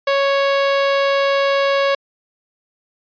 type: tone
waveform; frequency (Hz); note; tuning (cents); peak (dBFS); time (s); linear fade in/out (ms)
sawtooth; 554.4; C#5; 0; -10; 0.07-1.95; 5
effects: resampled to 11025 Hz